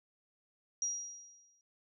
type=tone with exponential decay; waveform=sine; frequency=5730 Hz; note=F8; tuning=44 cents sharp; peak=-30 dBFS; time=0.82-1.61 s; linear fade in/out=1 ms; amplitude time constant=170 ms; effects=none